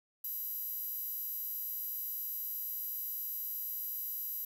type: tone with high-pass filter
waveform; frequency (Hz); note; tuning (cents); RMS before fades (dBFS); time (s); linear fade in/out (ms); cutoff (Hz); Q
10% pulse; 981; B5; -12; -39; 0.24-4.45; 5; 12000; 6.3
effects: none